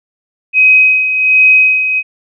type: tone with tremolo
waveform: sine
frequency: 2526 Hz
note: D#7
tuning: 26 cents sharp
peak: -3 dBFS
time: 0.53-2.03 s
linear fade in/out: 50 ms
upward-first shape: sine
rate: 1.3 Hz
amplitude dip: 60%
effects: none